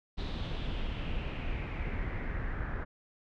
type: noise with low-pass filter sweep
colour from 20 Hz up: brown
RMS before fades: -35 dBFS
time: 0.17-2.85 s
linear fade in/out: 20 ms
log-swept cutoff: 3900 to 1600 Hz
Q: 3.9
effects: none